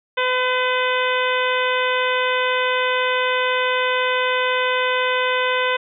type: harmonic tone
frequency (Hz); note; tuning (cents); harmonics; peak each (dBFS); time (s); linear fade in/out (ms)
506; B4; +42; 1 / 2 / 3 / 4 / 5 / 6 / 7; -22 / -23 / -24 / -26 / -27 / -29 / -30; 0.17-5.77; 10
effects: none